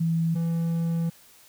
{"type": "tone pair in turn", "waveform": ["sine", "triangle"], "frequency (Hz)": [164.7, 166.61], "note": ["E3", "E3"], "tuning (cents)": [-1, 19], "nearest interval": "unison", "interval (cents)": 20, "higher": "second", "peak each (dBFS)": -21, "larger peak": "neither", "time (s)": [[0, 0.35], [0.35, 1.1]], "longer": "second", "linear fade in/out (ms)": 10, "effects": ["white hiss -54 dBFS RMS until 1.48 s"]}